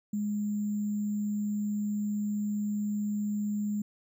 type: tone with sample-and-hold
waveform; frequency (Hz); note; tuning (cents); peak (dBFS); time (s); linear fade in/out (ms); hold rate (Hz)
sine; 207.7; G#3; 0; -28; 0.13-3.82; 5; 7350
effects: none